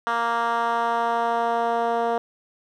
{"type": "tone with band-pass filter sweep", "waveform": "10% pulse", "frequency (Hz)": 233.1, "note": "A#3", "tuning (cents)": 0, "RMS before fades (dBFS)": -23, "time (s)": [0.07, 2.18], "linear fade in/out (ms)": 0, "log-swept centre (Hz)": [1200, 590], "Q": 1.6, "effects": []}